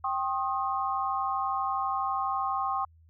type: chord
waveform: sine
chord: C minor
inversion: second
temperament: equal with one note detuned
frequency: 784 / 1072.2 / 1244.5 Hz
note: G5 / C6 / Eb6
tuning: 0 / +42 / 0 cents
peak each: -31 / -30 / -33 dBFS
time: 0.04-2.85 s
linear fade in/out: 5 ms
effects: added 81 Hz sine -55 dBFS peak until 3.09 s